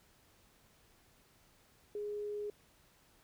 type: tone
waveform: sine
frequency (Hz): 415.3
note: G#4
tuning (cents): 0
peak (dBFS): -37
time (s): 1.95-2.5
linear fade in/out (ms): 2
effects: pink hiss -67 dBFS RMS until 3.23 s